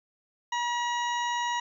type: harmonic tone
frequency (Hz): 959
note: A#5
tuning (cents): +49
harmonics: 1 / 2 / 3 / 4 / 6 / 7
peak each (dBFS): -28 / -34 / -38 / -40 / -44 / -45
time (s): 0.52-1.6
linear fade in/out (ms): 5
effects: 11-bit